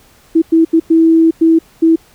sine tone bursts at uneven times, 326.2 Hz, E4, 18 cents flat, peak -5 dBFS, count 6, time 0.35-0.42 / 0.52-0.65 / 0.73-0.8 / 0.9-1.31 / 1.41-1.59 / 1.82-1.96 s, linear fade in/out 10 ms, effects pink hiss -47 dBFS RMS until 2.14 s

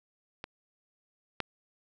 clicks, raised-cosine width 0.3 ms, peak -22 / -14 dBFS, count 2, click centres 0.441 / 1.403 s, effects none

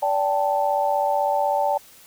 sine chord, D suspended fourth, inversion none, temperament equal with one note detuned, 579.6 / 784 / 880 Hz, D5 / G5 / A5, -23 / 0 / 0 cents, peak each -23 dBFS, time 0.02-1.78 s, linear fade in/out 10 ms, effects white hiss -49 dBFS RMS until 2.06 s

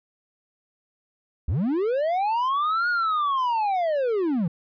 triangle linear two-way sweep, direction up then down, 58.27 to 1455 to 153.2 Hz, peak -19 dBFS, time 1.48-4.48 s, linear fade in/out 5 ms, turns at 2.89 s, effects resampled to 11025 Hz

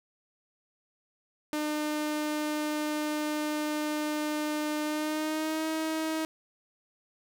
sawtooth tone with pitch glide, 302.1 to 317.3 Hz, D4 to D#4, +49 to +34 cents, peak -25 dBFS, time 1.53-6.25 s, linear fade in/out 0 ms, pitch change +85 cents, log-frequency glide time 4.83-5.67 s, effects none

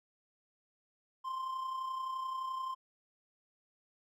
triangle tone with amplitude modulation, 1046.5 Hz, C6, in tune, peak -32 dBFS, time 1.24-2.75 s, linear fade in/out 20 ms, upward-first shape sine, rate 31.6 Hz, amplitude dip 45%, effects none

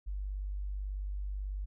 sine tone, 49.12 Hz, G1, 4 cents sharp, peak -34 dBFS, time 0.06-1.66 s, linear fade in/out 20 ms, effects none

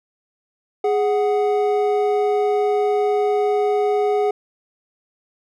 triangle tone pair together, 415.3 / 740 Hz, G#4 / F#5, 0 / 0 cents, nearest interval minor seventh, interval 1000 cents, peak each -15 / -20 dBFS, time 0.84-4.31 s, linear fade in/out 5 ms, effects none

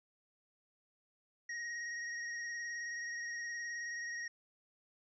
square tone with vibrato, 1881 Hz, A#6, 15 cents sharp, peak -40 dBFS, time 1.49-4.28 s, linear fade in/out 5 ms, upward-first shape sine, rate 19 Hz, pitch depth 18 cents each way, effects resampled to 16000 Hz

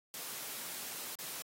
white noise with dropouts, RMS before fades -43 dBFS, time 0.14-1.42 s, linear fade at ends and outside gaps 0 ms, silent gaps 1.153-1.19 s, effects high-pass 150 Hz 12 dB/octave + AAC 48 kbps

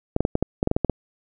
clicks, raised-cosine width 2 ms, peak -6 dBFS, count 11, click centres 0.164 / 0.206 / 0.251 / 0.354 / 0.426 / 0.629 / 0.674 / 0.714 / 0.765 / 0.847 / 0.897 s, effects none

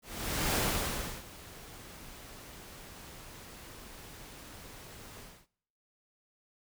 pink noise with ADSR envelope, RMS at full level -29 dBFS, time 0.02-5.47 s, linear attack 530 ms, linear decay 680 ms, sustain -20 dB, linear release 250 ms, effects noise-tail reverb RT60 0.7 s tail -23 dB re dry

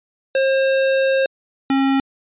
square tone pair in turn, 535 / 270.9 Hz, C5 / C#4, +38 / -40 cents, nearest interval octave, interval 1178 cents, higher first, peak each -15 dBFS, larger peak neither, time 0.35-1.26 / 1.7-2 s, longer first, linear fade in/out 2 ms, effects resampled to 8000 Hz

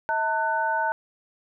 sine tone cluster, 642 / 899 / 1495 Hz, E5 / A5 / F#6, -46 / +37 / +17 cents, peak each -30 / -24 / -27 dBFS, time 0.09-0.92 s, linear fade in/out 0 ms, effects none

